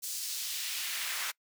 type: noise with high-pass filter sweep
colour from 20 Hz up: pink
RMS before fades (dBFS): -36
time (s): 0.02-1.32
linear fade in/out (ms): 20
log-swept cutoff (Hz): 6200 to 1400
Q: 1.1
effects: noise-tail reverb RT60 0.1 s tail -24 dB re dry